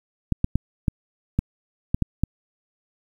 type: clicks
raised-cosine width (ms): 5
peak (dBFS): -7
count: 8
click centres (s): 0.323 / 0.444 / 0.556 / 0.882 / 1.39 / 1.945 / 2.023 / 2.236
effects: 8-bit